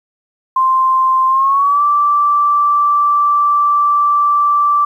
sine tone with pitch glide, 1046.5 to 1167.9 Hz, C6 to D6, 0 to -10 cents, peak -9 dBFS, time 0.56-4.85 s, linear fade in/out 5 ms, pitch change +190 cents, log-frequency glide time 1.28-1.82 s, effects 8-bit

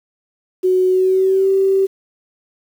sine tone with pitch glide, 370 to 386.6 Hz, F#4 to G4, 0 to -24 cents, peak -11 dBFS, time 0.63-1.87 s, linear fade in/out 20 ms, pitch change +76 cents, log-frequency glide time 0.89-1.48 s, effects 7-bit

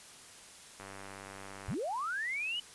click train, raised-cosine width 0.5 ms, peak -31 dBFS, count 93, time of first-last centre 0.8-1.741 s, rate 97.8 Hz
sine linear sweep, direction up, 61.2 to 3003 Hz, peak -33 dBFS, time 1.68-2.6 s, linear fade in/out 5 ms
effects white hiss -53 dBFS RMS until 2.74 s + resampled to 24000 Hz

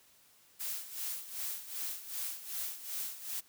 blue noise with tremolo, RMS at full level -37 dBFS, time 0.59-3.41 s, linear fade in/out 20 ms, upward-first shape sine, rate 2.6 Hz, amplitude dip 75%, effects white hiss -64 dBFS RMS until 3.48 s

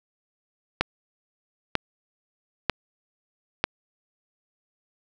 click train, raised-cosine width 0.3 ms, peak -4 dBFS, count 4, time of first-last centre 0.81-3.64 s, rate 1.06 Hz, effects none

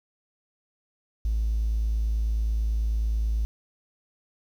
triangle tone, 54.6 Hz, A1, 13 cents flat, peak -19 dBFS, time 1.25-3.45 s, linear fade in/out 0 ms, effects tanh soft clip ceiling -19 dBFS + 9-bit

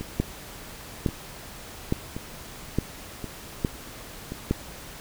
two click trains, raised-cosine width 3 ms, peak -9 / -19 dBFS, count 6 / 5, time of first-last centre 0.2-4.51 / 0.01-4.32 s, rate 1.16 / 0.928 Hz, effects pink hiss -42 dBFS RMS until 5 s

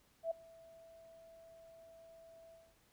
sine tone with ADSR envelope, 659.3 Hz, E5, in tune, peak -32 dBFS, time 0.23-2.76 s, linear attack 79 ms, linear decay 8 ms, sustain -24 dB, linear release 240 ms, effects pink hiss -71 dBFS RMS until 2.92 s

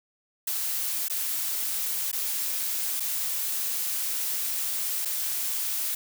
blue noise with dropouts, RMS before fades -29 dBFS, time 0.47-5.95 s, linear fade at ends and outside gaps 5 ms, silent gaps 1.084-1.098 / 2.116-2.128 / 2.999-3.003 / 5.051-5.055 s, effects none

